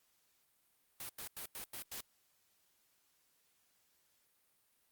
white noise bursts, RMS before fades -45 dBFS, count 6, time 1-2.007 s, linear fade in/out 2 ms, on 92 ms, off 91 ms, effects white hiss -75 dBFS RMS until 4.91 s + Opus 48 kbps

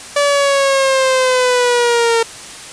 sawtooth linear sweep, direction down, 578 to 455.7 Hz, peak -7 dBFS, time 0.16-2.23 s, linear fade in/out 5 ms, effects white hiss -32 dBFS RMS until 2.72 s + resampled to 22050 Hz

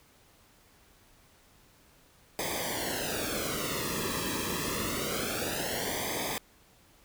pink noise with flanger, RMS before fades -33 dBFS, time 2.39-6.38 s, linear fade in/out 0 ms, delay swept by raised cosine 0.71 to 1.39 ms, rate 0.26 Hz, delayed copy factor -0.95, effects pink hiss -61 dBFS RMS until 7.04 s

